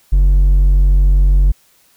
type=tone with hard clipping; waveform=sine; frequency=46.4 Hz; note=F#1; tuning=6 cents sharp; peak=-8 dBFS; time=0.12-1.52 s; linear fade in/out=10 ms; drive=3 dB; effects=white hiss -53 dBFS RMS until 1.96 s